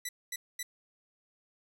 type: tone bursts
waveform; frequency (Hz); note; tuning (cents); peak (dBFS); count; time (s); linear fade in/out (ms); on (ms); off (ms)
10% pulse; 1975.5; B6; 0; -26; 3; 0.05-0.63; 5; 40; 230
effects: none